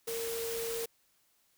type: tone in noise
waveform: sine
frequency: 460 Hz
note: A#4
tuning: 23 cents flat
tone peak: -35 dBFS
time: 0.07-0.86 s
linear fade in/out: 10 ms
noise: white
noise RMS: -40 dBFS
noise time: 0.07-0.86 s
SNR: +2 dB
effects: white hiss -71 dBFS RMS until 1.57 s

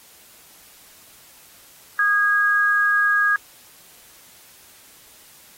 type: tone pair together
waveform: sine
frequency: 1231.6 / 1644 Hz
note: D#6 / G#6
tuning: -18 / -18 cents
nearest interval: perfect fourth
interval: 500 cents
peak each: -22 / -16 dBFS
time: 1.99-3.36 s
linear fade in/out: 2 ms
effects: white hiss -49 dBFS RMS until 5.57 s + AAC 48 kbps

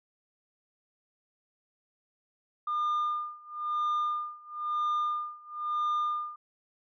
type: tone with tremolo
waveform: sine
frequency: 1208 Hz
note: D6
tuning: 48 cents sharp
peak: -23 dBFS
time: 2.67-6.36 s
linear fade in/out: 5 ms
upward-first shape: sine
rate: 1 Hz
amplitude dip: 95%
effects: tanh soft clip ceiling -25 dBFS

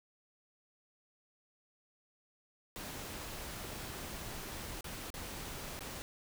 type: noise with dropouts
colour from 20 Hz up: pink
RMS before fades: -44 dBFS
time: 2.76-6.02 s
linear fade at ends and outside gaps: 0 ms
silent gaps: 4.808-4.843 / 5.103-5.141 / 5.792-5.807 s
effects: none

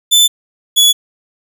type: tone pair in turn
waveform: sawtooth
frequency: 3520 / 3398 Hz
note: A7 / G#7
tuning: 0 / +39 cents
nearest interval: minor second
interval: 61 cents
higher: first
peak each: -3 dBFS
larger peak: neither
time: 0.11-0.28 / 0.76-0.93 s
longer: neither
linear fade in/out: 20 ms
effects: none

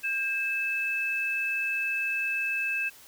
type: tone pair together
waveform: sine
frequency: 1600 / 2614 Hz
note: G6 / E7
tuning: +35 / -15 cents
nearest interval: minor sixth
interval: 850 cents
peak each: -33 / -27 dBFS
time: 0.03-2.9 s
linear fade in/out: 20 ms
effects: white hiss -52 dBFS RMS until 3.07 s

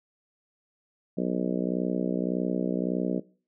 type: harmonic tone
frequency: 61.74 Hz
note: B1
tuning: in tune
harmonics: 3 / 4 / 5 / 6 / 7 / 8 / 9 / 10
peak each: -29 / -31 / -33 / -35 / -36 / -37 / -38 / -39 dBFS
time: 1.17-3.2 s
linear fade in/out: 10 ms
effects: noise-tail reverb RT60 0.4 s tail -21 dB re dry

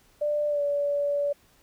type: tone with pitch glide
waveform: sine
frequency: 592 to 574.5 Hz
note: D5 to D5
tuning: +14 to -38 cents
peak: -23 dBFS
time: 0.21-1.33 s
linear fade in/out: 10 ms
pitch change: -52 cents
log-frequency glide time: 0.48-0.62 s
effects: pink hiss -61 dBFS RMS until 1.62 s

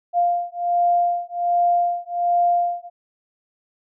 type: beating tone pair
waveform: sine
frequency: 698.5 / 699.8 Hz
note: F5 / F5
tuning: 0 / +3 cents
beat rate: 1.3 Hz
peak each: -20 dBFS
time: 0.13-2.9 s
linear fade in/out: 50 ms
effects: none

